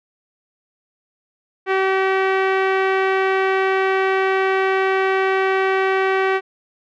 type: tone with low-pass filter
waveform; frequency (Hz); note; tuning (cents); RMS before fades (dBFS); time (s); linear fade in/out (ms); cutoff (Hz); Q
sawtooth; 382.6; G4; -42; -18; 1.66-6.41; 50; 2100; 1.9
effects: none